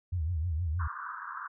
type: tone with vibrato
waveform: sine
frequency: 82.8 Hz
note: E2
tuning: 8 cents sharp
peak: -28 dBFS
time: 0.12-0.88 s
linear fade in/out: 10 ms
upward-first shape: triangle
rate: 6.4 Hz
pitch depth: 200 cents each way
type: band-pass noise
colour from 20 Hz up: pink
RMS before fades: -40 dBFS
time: 0.79-1.48 s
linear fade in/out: 10 ms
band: 1000 to 1600 Hz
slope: 96 dB/octave
effects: none